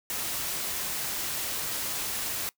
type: noise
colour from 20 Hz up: white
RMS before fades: -32 dBFS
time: 0.1-2.49 s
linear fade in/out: 0 ms
effects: noise-tail reverb RT60 0.1 s tail -21 dB re dry